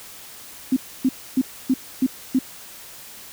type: tone bursts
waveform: sine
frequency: 260 Hz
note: C4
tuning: 11 cents flat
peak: -14 dBFS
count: 6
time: 0.72-2.39 s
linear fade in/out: 5 ms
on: 45 ms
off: 280 ms
effects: white hiss -41 dBFS RMS until 3.32 s